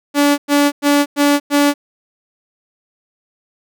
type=tone bursts; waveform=sawtooth; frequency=287.8 Hz; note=D4; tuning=35 cents flat; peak=-6 dBFS; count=5; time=0.14-1.74 s; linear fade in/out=50 ms; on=240 ms; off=100 ms; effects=none